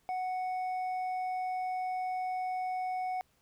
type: tone with hard clipping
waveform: sine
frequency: 740 Hz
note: F#5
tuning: in tune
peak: -33 dBFS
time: 0.09-3.21 s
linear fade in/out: 0 ms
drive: 4 dB
effects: pink hiss -71 dBFS RMS until 3.41 s